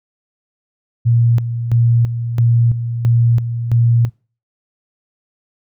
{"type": "tone with tremolo", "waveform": "sine", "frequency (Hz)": 117.6, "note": "A#2", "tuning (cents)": 16, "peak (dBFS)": -9, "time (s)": [1.05, 4.1], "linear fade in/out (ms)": 20, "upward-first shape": "square", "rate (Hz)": 1.5, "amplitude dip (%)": 65, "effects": ["noise-tail reverb RT60 0.4 s tail -26 dB re dry"]}